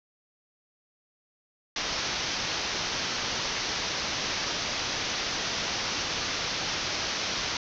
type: low-pass noise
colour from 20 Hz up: white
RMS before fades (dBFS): -31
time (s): 1.76-7.57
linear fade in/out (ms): 2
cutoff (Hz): 6200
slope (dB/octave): 96
effects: none